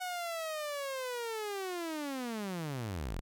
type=linear sweep; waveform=sawtooth; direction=down; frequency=740 to 32.05 Hz; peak=-32 dBFS; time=0-3.21 s; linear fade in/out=20 ms; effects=none